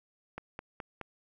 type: click train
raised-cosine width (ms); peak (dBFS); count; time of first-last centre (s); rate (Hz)
0.5; -24; 4; 0.38-1.013; 4.74
effects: 11-bit